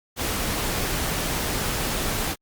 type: noise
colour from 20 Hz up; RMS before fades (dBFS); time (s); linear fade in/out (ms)
pink; -26; 0.16-2.36; 50
effects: Opus 48 kbps